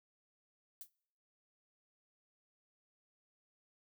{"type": "noise with exponential decay", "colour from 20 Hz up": "violet", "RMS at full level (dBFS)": -43, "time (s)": [0.81, 0.9], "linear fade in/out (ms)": 1, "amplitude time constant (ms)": 19, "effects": ["noise-tail reverb RT60 0.7 s tail -25 dB re dry"]}